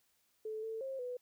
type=tone with pitch steps; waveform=sine; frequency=435.2 / 445.5 / 534 / 495.4 Hz; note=A4 / A4 / C5 / B4; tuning=-19 / +22 / +35 / +5 cents; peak=-38 dBFS; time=0.45-1.17 s; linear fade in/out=5 ms; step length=180 ms; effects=white hiss -75 dBFS RMS until 1.21 s

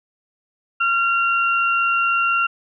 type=tone pair together; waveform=sine; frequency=1377 / 2758 Hz; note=F6 / F7; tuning=-25 / -22 cents; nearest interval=octave; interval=1203 cents; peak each=-17 / -21 dBFS; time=0.8-2.47 s; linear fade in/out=10 ms; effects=none

